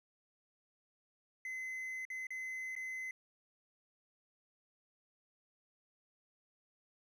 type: tone with dropouts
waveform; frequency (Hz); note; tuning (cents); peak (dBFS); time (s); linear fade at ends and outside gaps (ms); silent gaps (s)
triangle; 2045; C7; -40; -38; 1.45-3.11; 2; 2.052-2.101 / 2.269-2.305 / 2.753-2.763
effects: none